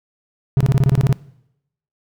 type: tone bursts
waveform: triangle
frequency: 135.1 Hz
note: C#3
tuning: 44 cents flat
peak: -8 dBFS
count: 10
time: 0.57-1.127 s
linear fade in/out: 0 ms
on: 35 ms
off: 23 ms
effects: noise-tail reverb RT60 0.8 s tail -21 dB re dry